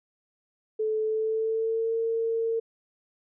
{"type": "tone with pitch glide", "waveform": "sine", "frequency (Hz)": [434.7, 454.7], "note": ["A4", "A#4"], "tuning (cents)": [-21, -43], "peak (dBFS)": -24, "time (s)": [0.79, 2.6], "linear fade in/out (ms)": 10, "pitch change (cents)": 78, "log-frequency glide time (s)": [1.02, 1.96], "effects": []}